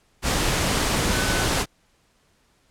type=tone in noise; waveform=sine; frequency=1503 Hz; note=F#6; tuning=27 cents sharp; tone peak=-29 dBFS; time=1.1-1.49 s; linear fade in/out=50 ms; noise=pink; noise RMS=-22 dBFS; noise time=0.22-1.66 s; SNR=-10 dB; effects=pink hiss -63 dBFS RMS until 2.7 s + low-pass 10000 Hz 12 dB/octave